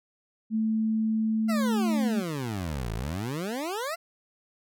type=tone; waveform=sine; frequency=220 Hz; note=A3; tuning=in tune; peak=-23 dBFS; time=0.5-2.23 s; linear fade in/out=50 ms
type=exponential two-way sweep; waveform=20% pulse; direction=down then up; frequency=698.5 to 51.91 to 698.5 Hz; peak=-25 dBFS; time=1.48-3.96 s; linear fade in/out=20 ms; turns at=2.93 s
effects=none